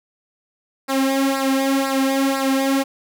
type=tone with flanger; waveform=sawtooth; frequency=270 Hz; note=C#4; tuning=45 cents flat; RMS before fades=-19 dBFS; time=0.88-2.84 s; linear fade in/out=20 ms; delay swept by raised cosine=0.31 to 3.01 ms; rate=2 Hz; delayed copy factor=-0.8; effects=none